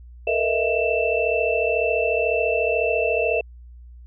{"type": "tone cluster", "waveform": "sine", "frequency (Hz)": [446.1, 480.2, 622, 664, 2664], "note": ["A4", "B4", "D#5", "E5", "E7"], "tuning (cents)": [24, -49, -1, 12, 18], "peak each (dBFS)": -25, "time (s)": [0.27, 3.41], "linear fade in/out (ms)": 5, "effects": ["added 60 Hz sine -40 dBFS peak until 4.06 s"]}